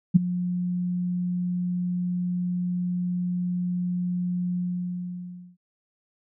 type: tone with ADSR envelope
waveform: sine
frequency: 178.5 Hz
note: F3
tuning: 38 cents sharp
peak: -8 dBFS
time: 0.14-5.57 s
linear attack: 21 ms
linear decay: 13 ms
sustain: -16 dB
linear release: 1000 ms
effects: none